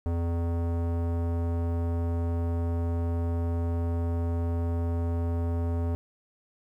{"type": "tone with low-pass filter", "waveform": "square", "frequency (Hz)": 84.7, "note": "E2", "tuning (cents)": 48, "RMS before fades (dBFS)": -28, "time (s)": [0.06, 5.95], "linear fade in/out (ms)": 0, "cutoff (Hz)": 780, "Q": 0.83, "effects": ["10-bit"]}